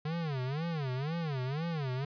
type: tone with vibrato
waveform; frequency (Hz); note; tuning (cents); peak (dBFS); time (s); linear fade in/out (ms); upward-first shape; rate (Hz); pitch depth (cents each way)
square; 146.83; D3; 0; -33; 0.05-2.05; 5; sine; 2; 260
effects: resampled to 11025 Hz